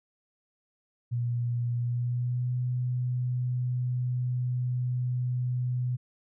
sine tone with pitch glide, 120 to 124.66 Hz, B2 to B2, -49 to +17 cents, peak -26 dBFS, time 1.11-5.97 s, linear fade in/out 20 ms, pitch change +66 cents, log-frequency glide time 1.76-2.54 s, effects none

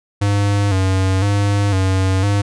square tone with vibrato, 98 Hz, G2, in tune, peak -14 dBFS, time 0.21-2.42 s, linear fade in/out 10 ms, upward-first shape square, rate 0.99 Hz, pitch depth 58 cents each way, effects resampled to 22050 Hz

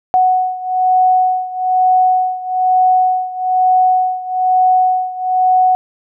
sine beating tone pair, 740 / 741.1 Hz, F#5 / F#5, 0 / +3 cents, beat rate 1.1 Hz, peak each -12 / -15 dBFS, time 0.14-5.75 s, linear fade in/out 0 ms, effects none

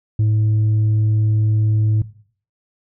sine tone, 107.8 Hz, A2, 35 cents flat, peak -10 dBFS, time 0.19-2.02 s, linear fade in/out 5 ms, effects noise-tail reverb RT60 0.5 s tail -18 dB re dry + tanh soft clip ceiling -12 dBFS

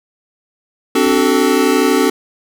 square chord, D dominant seventh, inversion third, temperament equal with one note detuned, 261.6 / 293.7 / 377.8 / 440 Hz, C4 / D4 / F#4 / A4, 0 / 0 / +36 / 0 cents, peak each -17 dBFS, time 0.95-2.1 s, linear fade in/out 5 ms
pink noise with exponential decay, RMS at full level -35 dBFS, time 1.04-1.78 s, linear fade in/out 5 ms, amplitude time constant 160 ms
effects none

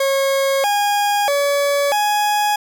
40% pulse tone with pitch steps, 545 / 819 / 568 / 834 Hz, C#5 / G#5 / C#5 / G#5, -29 / -24 / +42 / +7 cents, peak -14 dBFS, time 0-2.56 s, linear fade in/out 5 ms, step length 640 ms, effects none

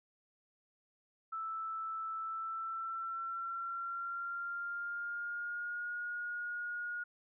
sine tone with pitch glide, 1318.5 to 1437.8 Hz, E6 to F6, 0 to +50 cents, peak -37 dBFS, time 1.32-7.04 s, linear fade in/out 10 ms, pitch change +150 cents, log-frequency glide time 2.19-5.92 s, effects none

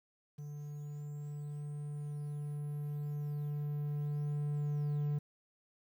triangle tone with level ramp, 146.83 Hz, D3, in tune, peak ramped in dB -40 to -29 dBFS, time 0.38-5.19 s, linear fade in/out 10 ms, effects 11-bit

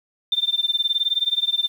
sine tone with tremolo, 3580 Hz, A7, 29 cents sharp, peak -15 dBFS, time 0.32-1.68 s, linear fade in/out 2 ms, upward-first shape sine, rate 19 Hz, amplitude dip 95%, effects 8-bit

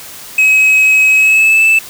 triangle tone with pitch glide, 2552 to 2634 Hz, D#7 to E7, +43 to -2 cents, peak -4 dBFS, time 0.38-1.79 s, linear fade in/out 5 ms, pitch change +55 cents, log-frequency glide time 1.16-1.63 s, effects white hiss -31 dBFS RMS until 1.89 s

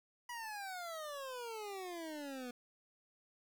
25% pulse exponential sweep, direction down, 980 to 241.5 Hz, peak -39 dBFS, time 0.29-2.51 s, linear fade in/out 5 ms, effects 11-bit

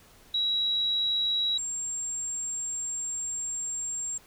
sine tone pair in turn, 3878 / 7440 Hz, B7 / A#8, -32 / -4 cents, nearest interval major seventh, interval 1128 cents, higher second, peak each -24 / -30 dBFS, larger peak first, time 0.34-1.58 / 1.58-4.18 s, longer second, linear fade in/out 5 ms, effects pink hiss -56 dBFS RMS until 4.26 s

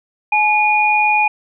sine tone pair together, 849 / 2443 Hz, G#5 / D#7, +38 / -32 cents, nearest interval octave + tritone, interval 1830 cents, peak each -14 dBFS, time 0.32-1.28 s, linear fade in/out 5 ms, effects none

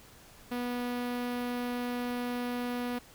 sawtooth tone with notch filter, 244.4 Hz, B3, 18 cents flat, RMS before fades -34 dBFS, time 0.51-2.99 s, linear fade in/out 10 ms, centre 7300 Hz, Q 0.85, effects pink hiss -55 dBFS RMS until 3.14 s

